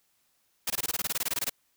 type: noise bursts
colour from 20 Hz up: white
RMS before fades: -29 dBFS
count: 16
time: 0.67-1.497 s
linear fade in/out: 5 ms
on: 32 ms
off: 21 ms
effects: white hiss -71 dBFS RMS until 1.76 s